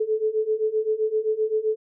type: beating tone pair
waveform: sine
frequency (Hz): 430 / 437.7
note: A4 / A4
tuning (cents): -40 / -9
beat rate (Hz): 7.7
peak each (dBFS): -25 / -23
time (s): 0-1.76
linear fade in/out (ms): 10
effects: none